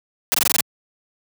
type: noise bursts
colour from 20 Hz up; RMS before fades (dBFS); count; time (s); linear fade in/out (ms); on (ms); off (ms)
white; -17; 7; 0.32-0.607; 0; 23; 21
effects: high-pass 100 Hz 12 dB/octave